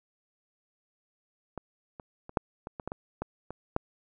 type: clicks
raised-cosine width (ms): 1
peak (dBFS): -22 / -28 / -29 / -10 / -24 / -23 / -20 / -21 / -18 / -24 / -12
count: 11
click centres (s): 1.577 / 1.998 / 2.294 / 2.372 / 2.671 / 2.798 / 2.876 / 2.919 / 3.22 / 3.506 / 3.764
effects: none